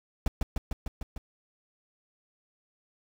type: noise with echo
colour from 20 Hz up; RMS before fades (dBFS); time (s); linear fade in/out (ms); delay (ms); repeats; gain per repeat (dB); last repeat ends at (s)
brown; -24; 0.26-0.28; 2; 150; 6; -2; 1.18
effects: none